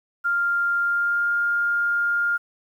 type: tone with pitch glide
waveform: sine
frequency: 1396.9 to 1408.2 Hz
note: F6 to F6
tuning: 0 to +14 cents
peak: -19 dBFS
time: 0.24-2.38 s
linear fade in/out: 20 ms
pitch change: +14 cents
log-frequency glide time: 0.81-1.33 s
effects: 9-bit